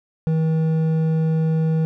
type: tone with hard clipping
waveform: triangle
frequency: 160 Hz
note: D#3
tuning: 49 cents sharp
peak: -18 dBFS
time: 0.27-1.85 s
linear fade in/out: 0 ms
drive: 10 dB
effects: none